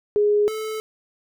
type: tone pair in turn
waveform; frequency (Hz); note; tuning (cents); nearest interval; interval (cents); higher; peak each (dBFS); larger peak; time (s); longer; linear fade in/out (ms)
sine / square; 415.3 / 435.1; G#4 / A4; 0 / -19; minor second; 81; second; -15 / -27; first; 0.16-0.48 / 0.48-0.8; neither; 0
effects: none